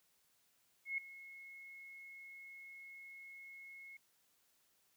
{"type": "tone with ADSR envelope", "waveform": "sine", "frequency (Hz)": 2173, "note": "C#7", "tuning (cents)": -35, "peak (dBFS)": -34, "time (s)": [0.85, 3.97], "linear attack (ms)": 130, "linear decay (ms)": 3, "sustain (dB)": -17, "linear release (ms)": 5, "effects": ["white hiss -75 dBFS RMS until 4.96 s", "high-pass 60 Hz 12 dB/octave"]}